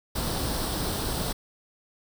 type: noise with comb filter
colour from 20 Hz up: pink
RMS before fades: -29 dBFS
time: 0.15-1.33 s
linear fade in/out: 10 ms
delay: 0.22 ms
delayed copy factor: +0.55
effects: none